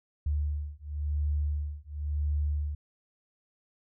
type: beating tone pair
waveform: sine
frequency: 73.42 / 74.37 Hz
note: D2 / D2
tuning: 0 / +22 cents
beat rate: 0.95 Hz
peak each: -31 dBFS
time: 0.26-2.75 s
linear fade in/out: 5 ms
effects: none